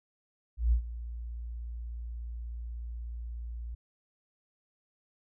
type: tone with ADSR envelope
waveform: sine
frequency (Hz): 58.27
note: A#1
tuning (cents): 0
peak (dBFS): -20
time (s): 0.57-3.75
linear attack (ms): 150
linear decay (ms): 94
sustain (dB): -16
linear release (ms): 8
effects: none